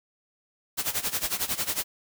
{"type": "noise with tremolo", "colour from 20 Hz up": "white", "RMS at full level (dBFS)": -26, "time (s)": [0.77, 1.84], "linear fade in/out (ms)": 20, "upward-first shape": "sine", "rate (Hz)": 11, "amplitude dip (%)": 85, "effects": []}